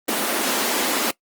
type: high-pass noise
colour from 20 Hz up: pink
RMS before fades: -22 dBFS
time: 0.08-1.11 s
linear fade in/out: 5 ms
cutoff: 220 Hz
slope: 48 dB/octave
effects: noise-tail reverb RT60 0.1 s tail -20 dB re dry + Opus 24 kbps